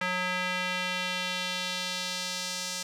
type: tone with band-pass filter sweep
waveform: square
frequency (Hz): 182.1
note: F#3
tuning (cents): -27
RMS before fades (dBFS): -32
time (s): 0.01-2.83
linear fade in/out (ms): 5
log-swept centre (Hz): 1900 to 5900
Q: 1.4
effects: none